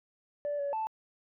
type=tone with pitch steps; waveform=sine; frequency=582 / 567 / 879 Hz; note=D5 / C#5 / A5; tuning=-16 / +39 / -2 cents; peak=-29 dBFS; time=0.45-0.87 s; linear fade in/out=0 ms; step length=140 ms; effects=tanh soft clip ceiling -27 dBFS